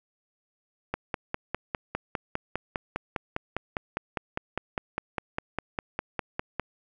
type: click train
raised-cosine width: 0.5 ms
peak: -13 dBFS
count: 29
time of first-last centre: 0.94-6.597 s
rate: 4.95 Hz
effects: none